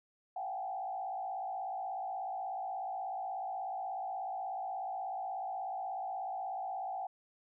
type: tone with frequency modulation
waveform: sine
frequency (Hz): 764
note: G5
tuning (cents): -45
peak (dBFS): -36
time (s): 0.36-7.07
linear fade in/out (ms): 5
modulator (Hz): 56.5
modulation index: 1.1
effects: none